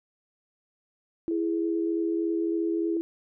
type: tone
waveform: sine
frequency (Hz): 332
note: E4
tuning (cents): +12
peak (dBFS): -25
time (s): 1.28-3.01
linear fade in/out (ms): 0
type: tone with vibrato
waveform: sine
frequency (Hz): 415.3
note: G#4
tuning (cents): 0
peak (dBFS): -31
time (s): 1.31-2.97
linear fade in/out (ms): 2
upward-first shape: square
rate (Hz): 9.1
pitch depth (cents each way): 22
effects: none